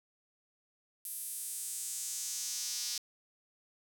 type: tone with high-pass filter sweep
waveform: sawtooth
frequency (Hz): 240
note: B3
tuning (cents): -49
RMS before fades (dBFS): -39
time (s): 1.05-2.98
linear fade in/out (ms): 2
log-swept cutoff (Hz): 11000 to 5100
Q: 2.3
effects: 10-bit